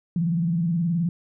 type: tone with vibrato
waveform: sine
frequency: 168.9 Hz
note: E3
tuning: 42 cents sharp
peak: -20 dBFS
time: 0.16-1.09 s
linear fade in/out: 2 ms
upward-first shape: square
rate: 19 Hz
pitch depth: 85 cents each way
effects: none